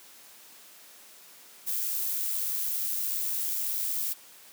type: noise with amplitude modulation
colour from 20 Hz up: violet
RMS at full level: -29 dBFS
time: 1.66-4.14 s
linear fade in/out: 20 ms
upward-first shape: sine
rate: 96.8 Hz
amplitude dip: 30%
effects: white hiss -52 dBFS RMS until 4.52 s + high-pass 200 Hz 12 dB/octave